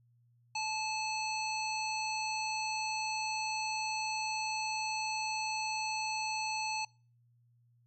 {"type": "harmonic tone with a mistuned harmonic", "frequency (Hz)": 869, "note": "A5", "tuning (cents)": -22, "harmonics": [1, 3, 5, 7, 9], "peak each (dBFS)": [-36, -38, -40, -44, -50], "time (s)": [0.55, 6.85], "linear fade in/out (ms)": 5, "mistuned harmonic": 9, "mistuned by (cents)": -29, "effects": ["noise-tail reverb RT60 0.4 s tail -25 dB re dry", "added 119 Hz sine -65 dBFS peak until 7.86 s"]}